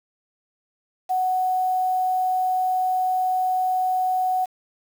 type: tone with quantisation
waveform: sine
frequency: 742 Hz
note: F#5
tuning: 5 cents sharp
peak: -19 dBFS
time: 1.09-4.46 s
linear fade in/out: 20 ms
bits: 7
effects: none